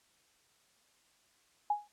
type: tone with exponential decay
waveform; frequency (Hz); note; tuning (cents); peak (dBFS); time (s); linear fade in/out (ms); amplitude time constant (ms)
sine; 830.6; G#5; 0; -24; 1.7-1.88; 5; 38
effects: white hiss -69 dBFS RMS until 1.92 s + low-pass 9000 Hz 12 dB/octave